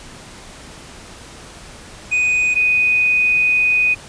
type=tone pair in turn; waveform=triangle / sine; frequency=2489 / 2489 Hz; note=D#7 / D#7; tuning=0 / 0 cents; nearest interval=unison; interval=0 cents; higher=neither; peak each=-12 dBFS; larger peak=neither; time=2.11-2.55 / 2.55-3.95 s; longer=second; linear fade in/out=20 ms; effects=pink hiss -38 dBFS RMS until 4.08 s + resampled to 22050 Hz